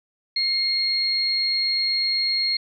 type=tone pair together; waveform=sine; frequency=2139 / 4268 Hz; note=C7 / C8; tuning=+38 / +34 cents; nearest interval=octave; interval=1196 cents; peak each=-29 / -20 dBFS; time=0.36-2.57 s; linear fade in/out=5 ms; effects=none